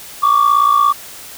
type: tone pair together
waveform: sine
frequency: 1121 / 1178.3 Hz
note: C#6 / D6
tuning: +19 / +5 cents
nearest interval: minor second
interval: 86 cents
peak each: -10 dBFS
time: 0.22-0.93 s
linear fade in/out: 20 ms
effects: tanh soft clip ceiling -5 dBFS + white hiss -34 dBFS RMS until 1.37 s